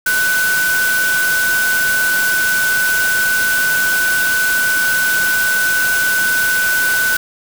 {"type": "tone in noise", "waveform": "sine", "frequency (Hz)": 1498, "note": "F#6", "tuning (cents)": 21, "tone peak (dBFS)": -13, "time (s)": [0.06, 7.17], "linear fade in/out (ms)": 5, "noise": "white", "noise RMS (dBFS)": -21, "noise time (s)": [0.06, 7.17], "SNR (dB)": 5, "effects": []}